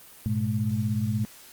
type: tone cluster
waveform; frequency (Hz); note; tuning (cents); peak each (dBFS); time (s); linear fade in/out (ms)
sine; 103.9 / 120.6 / 211.9; G#2 / B2 / G#3; +1 / -41 / +35; -28; 0.26-1.25; 0
effects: white hiss -49 dBFS RMS until 1.52 s + Opus 32 kbps